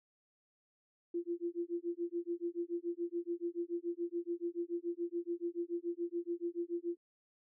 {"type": "tone with tremolo", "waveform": "sine", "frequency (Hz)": 344.2, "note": "F4", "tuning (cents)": -25, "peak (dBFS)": -32, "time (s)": [1.14, 6.97], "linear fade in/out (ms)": 5, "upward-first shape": "sine", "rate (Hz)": 7, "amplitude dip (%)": 100, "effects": []}